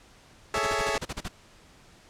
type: chord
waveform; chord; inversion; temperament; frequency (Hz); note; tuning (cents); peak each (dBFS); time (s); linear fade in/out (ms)
15% pulse; A major seventh; third; equal with one note detuned; 415.3 / 440 / 559.5 / 659.3; G#4 / A4 / C#5 / E5; 0 / 0 / +16 / 0; -25; 0.54-0.98; 2
type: noise bursts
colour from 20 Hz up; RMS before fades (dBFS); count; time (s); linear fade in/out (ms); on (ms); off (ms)
pink; -33; 10; 0.55-1.285; 10; 42; 35
effects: pink hiss -55 dBFS RMS until 2.09 s + low-pass 8000 Hz 12 dB/octave